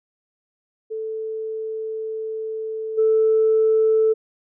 sine tone with level steps, 440 Hz, A4, in tune, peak -25 / -13 dBFS, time 0.9-4.14 s, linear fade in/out 20 ms, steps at 2.97 s, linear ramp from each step 20 ms, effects tanh soft clip ceiling -9 dBFS

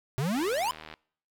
square exponential sweep, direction up, 123.47 to 1050 Hz, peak -27 dBFS, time 0.18-0.71 s, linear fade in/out 0 ms
click train, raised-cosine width 0.3 ms, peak -26 dBFS, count 47, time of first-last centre 0.35-0.939 s, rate 78.1 Hz
effects noise-tail reverb RT60 0.6 s tail -25 dB re dry

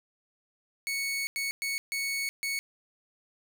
sawtooth tone bursts at uneven times, 2217 Hz, C#7, in tune, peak -26 dBFS, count 5, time 0.87-1.27 / 1.36-1.51 / 1.62-1.78 / 1.92-2.29 / 2.43-2.59 s, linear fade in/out 0 ms, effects none

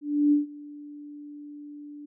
sine tone with ADSR envelope, 292.9 Hz, D4, 5 cents flat, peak -16 dBFS, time 0.01-2.06 s, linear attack 310 ms, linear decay 140 ms, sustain -23 dB, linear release 11 ms, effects none

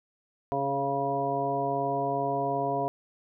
harmonic tone with a mistuned harmonic, 138.59 Hz, C#3, in tune, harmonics 1 / 2 / 3 / 4 / 5 / 7, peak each -37 / -36 / -33 / -35 / -29 / -33 dBFS, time 0.52-2.88 s, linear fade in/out 0 ms, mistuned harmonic 2, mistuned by +15 cents, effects none

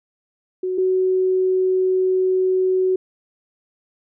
sine tone pair in turn, 370 / 373 Hz, F#4 / F#4, 0 / +14 cents, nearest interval unison, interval 14 cents, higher second, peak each -20 / -15 dBFS, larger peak second, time 0.63-0.78 / 0.78-2.96 s, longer second, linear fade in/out 5 ms, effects none

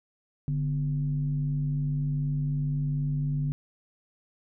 sine tone with frequency modulation, 145.3 Hz, D3, 18 cents flat, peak -25 dBFS, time 0.48-3.52 s, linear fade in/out 0 ms, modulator 104 Hz, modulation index 0.46, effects none

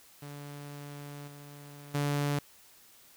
sawtooth tone with level steps, 144.3 Hz, D3, 30 cents flat, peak -38 / -43 / -24 dBFS, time 0.22-2.39 s, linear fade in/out 5 ms, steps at 1.27 / 1.94 s, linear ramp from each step 10 ms, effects white hiss -58 dBFS RMS until 3.16 s

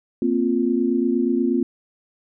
sine chord, Bb suspended second, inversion none, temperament equal, 233.1 / 261.6 / 349.2 Hz, Bb3 / C4 / F4, 0 / 0 / 0 cents, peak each -22 / -21 / -22 dBFS, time 0.22-1.63 s, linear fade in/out 2 ms, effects none

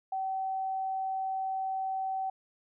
sine tone, 765 Hz, G5, 42 cents flat, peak -30 dBFS, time 0.12-2.3 s, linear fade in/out 5 ms, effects none

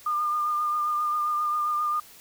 sine tone with vibrato, 1208 Hz, D6, 48 cents sharp, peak -23 dBFS, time 0.06-2 s, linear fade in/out 5 ms, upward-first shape triangle, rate 7.5 Hz, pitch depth 27 cents each way, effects white hiss -50 dBFS RMS until 2.2 s

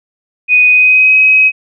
sine tone with pitch glide, 2489 to 2538 Hz, D#7 to D#7, 0 to +34 cents, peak -4 dBFS, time 0.48-1.52 s, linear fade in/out 50 ms, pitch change +34 cents, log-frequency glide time 0.68-1.16 s, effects none

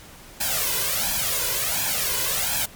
white noise with flanger, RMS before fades -24 dBFS, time 0.4-2.66 s, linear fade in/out 10 ms, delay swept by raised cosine 1.2 to 2.03 ms, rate 1.4 Hz, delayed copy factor +1, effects pink hiss -45 dBFS RMS until 2.75 s + MP3 96 kbps

